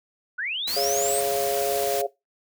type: linear sweep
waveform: sine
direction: up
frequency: 1403 to 8650 Hz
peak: -26 dBFS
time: 0.38-1.21 s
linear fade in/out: 10 ms
type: noise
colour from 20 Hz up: white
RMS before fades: -31 dBFS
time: 0.67-2.02 s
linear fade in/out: 10 ms
type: chord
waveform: sine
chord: Db major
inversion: second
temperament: just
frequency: 415.8 / 554.4 / 693 Hz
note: Ab4 / Db5 / F5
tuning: +2 / 0 / -14 cents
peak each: -27 dBFS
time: 0.76-2.07 s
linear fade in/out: 10 ms
effects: noise-tail reverb RT60 0.2 s tail -19 dB re dry